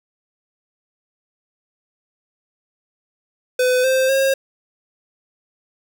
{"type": "tone with pitch steps", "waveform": "square", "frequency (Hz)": [504, 523, 539], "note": ["B4", "C5", "C#5"], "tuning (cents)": [35, -1, -49], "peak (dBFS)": -15, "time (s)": [3.59, 4.34], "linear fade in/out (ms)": 5, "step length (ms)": 250, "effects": ["7-bit"]}